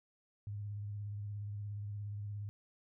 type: tone with vibrato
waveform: sine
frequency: 102.9 Hz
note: G#2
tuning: 16 cents flat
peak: -39 dBFS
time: 0.47-2.49 s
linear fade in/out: 0 ms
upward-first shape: sine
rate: 17 Hz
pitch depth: 34 cents each way
effects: none